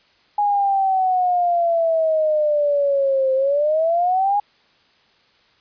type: exponential two-way sweep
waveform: sine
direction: down then up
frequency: 830.6 to 523.3 to 830.6 Hz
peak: -15 dBFS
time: 0.38-4.4 s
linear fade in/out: 5 ms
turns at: 3.34 s
effects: white hiss -57 dBFS RMS until 5.6 s + resampled to 11025 Hz